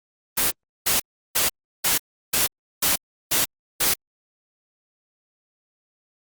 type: noise bursts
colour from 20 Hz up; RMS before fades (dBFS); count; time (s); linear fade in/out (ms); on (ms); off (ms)
white; -20; 8; 0.37-3.94; 10; 140; 350
effects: Opus 24 kbps